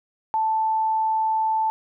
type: tone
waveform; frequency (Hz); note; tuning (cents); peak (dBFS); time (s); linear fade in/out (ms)
sine; 880; A5; 0; -19; 0.34-1.7; 0
effects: none